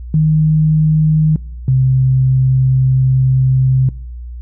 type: tone pair in turn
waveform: sine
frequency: 155.56 / 130.81 Hz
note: D#3 / C3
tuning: 0 / 0 cents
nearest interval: minor third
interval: 300 cents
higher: first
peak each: -8 dBFS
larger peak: neither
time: 0.14-1.36 / 1.68-3.89 s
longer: second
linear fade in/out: 2 ms
effects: noise-tail reverb RT60 0.7 s tail -24 dB re dry + added 60 Hz sine -25 dBFS peak until 4.41 s